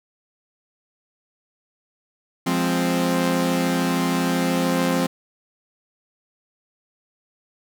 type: chord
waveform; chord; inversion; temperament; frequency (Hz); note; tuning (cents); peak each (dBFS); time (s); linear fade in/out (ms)
sawtooth; F minor; none; equal; 174.61 / 207.7 / 261.6; F3 / Ab3 / C4; 0 / 0 / 0; -19 / -24 / -18; 2.46-5.07; 10
effects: none